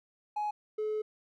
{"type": "tone pair in turn", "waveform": "triangle", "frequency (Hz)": [839, 428.8], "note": ["G#5", "A4"], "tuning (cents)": [17, -45], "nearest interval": "octave", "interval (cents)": 1162, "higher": "first", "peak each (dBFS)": -27, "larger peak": "neither", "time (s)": [[0.36, 0.51], [0.78, 1.02]], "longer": "second", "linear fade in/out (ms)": 10, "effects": ["tanh soft clip ceiling -26 dBFS"]}